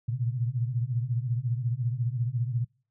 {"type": "tone cluster", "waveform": "sine", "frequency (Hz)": [113.6, 119.2, 133.7], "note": ["A#2", "A#2", "C3"], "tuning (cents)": [-44, 39, 38], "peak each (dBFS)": [-34, -28, -32], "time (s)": [0.08, 2.65], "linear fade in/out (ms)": 10, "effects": ["noise-tail reverb RT60 0.4 s tail -25 dB re dry"]}